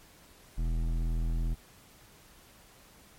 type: tone with hard clipping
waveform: sine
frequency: 41.15 Hz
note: E1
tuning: 2 cents flat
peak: -29 dBFS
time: 0.57-1.55 s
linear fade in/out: 20 ms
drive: 12 dB
effects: pink hiss -57 dBFS RMS until 3.18 s + MP3 64 kbps